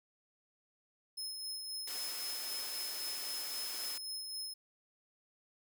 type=tone with tremolo; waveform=sawtooth; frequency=5170 Hz; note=E8; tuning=34 cents flat; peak=-36 dBFS; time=1.17-4.54 s; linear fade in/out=10 ms; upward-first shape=sine; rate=3.8 Hz; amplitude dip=35%
type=noise; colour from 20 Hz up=white; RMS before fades=-44 dBFS; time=1.87-3.98 s; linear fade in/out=5 ms
effects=high-pass 300 Hz 12 dB/octave